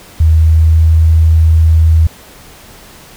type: tone with pitch glide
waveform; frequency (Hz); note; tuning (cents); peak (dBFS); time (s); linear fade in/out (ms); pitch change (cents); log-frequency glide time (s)
sine; 79.6 to 80.52; D#2 to E2; +40 to -40; -4; 0.2-2.07; 5; +20; 0.34-0.96
effects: pink hiss -37 dBFS RMS until 3.16 s